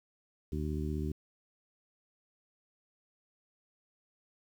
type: harmonic tone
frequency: 75.8 Hz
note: D#2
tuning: 45 cents flat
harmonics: 1 / 2 / 3 / 4 / 5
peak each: -35 / -38 / -40 / -41 / -42 dBFS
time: 0.52-1.12 s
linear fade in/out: 5 ms
effects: 10-bit